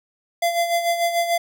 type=tone with tremolo; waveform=square; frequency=685 Hz; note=F5; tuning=34 cents flat; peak=-17 dBFS; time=0.42-1.38 s; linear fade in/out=5 ms; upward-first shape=sine; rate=6.8 Hz; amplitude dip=60%; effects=none

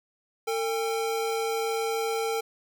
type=tone pair together; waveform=square; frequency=451.2 / 804 Hz; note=A4 / G5; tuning=+44 / +44 cents; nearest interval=minor seventh; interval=1000 cents; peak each=-28 / -33 dBFS; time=0.47-2.41 s; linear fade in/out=10 ms; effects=none

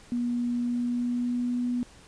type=tone with pitch glide; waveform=sine; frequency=241.1 to 244.7 Hz; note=B3 to B3; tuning=-41 to -16 cents; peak=-25 dBFS; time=0.12-1.83 s; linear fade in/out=0 ms; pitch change=+25 cents; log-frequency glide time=0.55-1.56 s; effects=pink hiss -53 dBFS RMS until 2.07 s + resampled to 22050 Hz

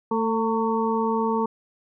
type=harmonic tone with a mistuned harmonic; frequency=223.5 Hz; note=A3; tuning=27 cents sharp; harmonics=1 / 2 / 4 / 5; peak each=-25 / -25 / -26 / -30 dBFS; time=0.11-1.46 s; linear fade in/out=5 ms; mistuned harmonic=4; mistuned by=+28 cents; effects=none

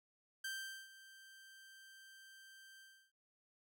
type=tone with ADSR envelope; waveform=sawtooth; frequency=1568 Hz; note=G6; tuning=in tune; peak=-37 dBFS; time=0.44-3.12 s; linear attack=7 ms; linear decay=430 ms; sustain=-17 dB; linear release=320 ms; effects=noise-tail reverb RT60 0.2 s tail -22 dB re dry

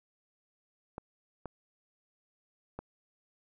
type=clicks; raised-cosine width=1 ms; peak=-25 dBFS; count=3; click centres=0.981 / 1.457 / 2.79 s; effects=none

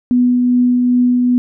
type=tone with tremolo; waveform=sine; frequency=246.9 Hz; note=B3; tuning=in tune; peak=-8 dBFS; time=0.11-1.38 s; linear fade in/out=0 ms; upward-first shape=triangle; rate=2.5 Hz; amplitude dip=25%; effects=none

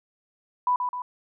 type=tone with echo; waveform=sine; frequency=991 Hz; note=B5; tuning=6 cents sharp; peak=-19 dBFS; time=0.67-0.76 s; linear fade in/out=2 ms; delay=130 ms; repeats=2; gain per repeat=-5 dB; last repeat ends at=1.02 s; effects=none

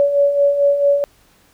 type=beating tone pair; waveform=sine; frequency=564 / 568.5 Hz; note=C#5 / C#5; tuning=+30 / +44 cents; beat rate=4.5 Hz; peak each=-20 / -12 dBFS; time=0-1.04 s; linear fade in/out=0 ms; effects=pink hiss -54 dBFS RMS until 1.53 s

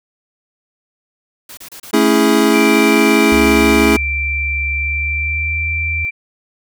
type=noise bursts; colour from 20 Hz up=white; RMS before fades=-34 dBFS; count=4; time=1.49-1.912 s; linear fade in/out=5 ms; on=83 ms; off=30 ms
type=chord; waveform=square; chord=A major seventh; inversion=none; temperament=equal; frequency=220 / 277.2 / 329.6 / 415.3 Hz; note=A3 / C#4 / E4 / G#4; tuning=0 / 0 / 0 / 0 cents; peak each=-16 dBFS; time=1.93-3.97 s; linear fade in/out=10 ms
type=tone; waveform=sine; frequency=2349 Hz; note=D7; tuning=in tune; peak=-17 dBFS; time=2.53-6.11 s; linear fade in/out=20 ms
type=tone with pitch glide; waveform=sine; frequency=70.4 to 79.94 Hz; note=C#2 to D#2; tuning=+27 to +47 cents; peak=-20 dBFS; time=3.32-6.05 s; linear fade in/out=0 ms; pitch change=+220 cents; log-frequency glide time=4.73-5.69 s
effects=none

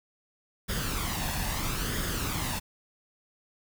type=noise with flanger; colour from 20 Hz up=pink; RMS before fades=-31 dBFS; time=0.68-2.6 s; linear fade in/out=20 ms; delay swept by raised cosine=0.59 to 1.15 ms; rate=0.76 Hz; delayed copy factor=+0.55; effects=none

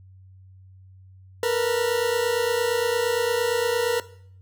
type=tone pair together; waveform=40% pulse; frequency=456.9 / 485.6 Hz; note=A#4 / B4; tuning=-35 / -29 cents; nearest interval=minor second; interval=106 cents; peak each=-23 dBFS; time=1.43-4 s; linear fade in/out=2 ms; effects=noise-tail reverb RT60 0.6 s tail -17 dB re dry + added 94 Hz sine -46 dBFS peak until 4.41 s

